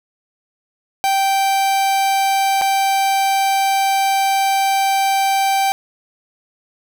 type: tone with dropouts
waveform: 45% pulse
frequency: 781 Hz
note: G5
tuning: 7 cents flat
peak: -14 dBFS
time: 1.04-5.72 s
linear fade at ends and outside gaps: 0 ms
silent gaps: 2.613-2.619 s
effects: 7-bit